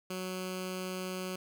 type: tone with notch filter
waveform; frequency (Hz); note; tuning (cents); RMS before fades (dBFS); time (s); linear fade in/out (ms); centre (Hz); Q
10% pulse; 185; F#3; 0; -38; 0.1-1.36; 5; 820; 1.3
effects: none